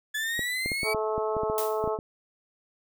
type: linear sweep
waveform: 35% pulse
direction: up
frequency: 1717 to 2297 Hz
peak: -26 dBFS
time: 0.14-0.94 s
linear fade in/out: 10 ms
type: clicks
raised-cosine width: 2 ms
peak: -20 dBFS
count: 12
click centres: 0.393 / 0.66 / 0.718 / 0.832 / 0.947 / 1.18 / 1.367 / 1.434 / 1.499 / 1.841 / 1.876 / 1.989 s
type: harmonic tone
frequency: 216.8 Hz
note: A3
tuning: 25 cents flat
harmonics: 2 / 3 / 4 / 5 / 6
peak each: -28 / -32 / -34 / -36 / -38 dBFS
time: 0.83-1.99 s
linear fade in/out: 50 ms
type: noise with exponential decay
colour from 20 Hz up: blue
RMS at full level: -30 dBFS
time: 1.58-1.9 s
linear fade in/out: 0 ms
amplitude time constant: 68 ms
effects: none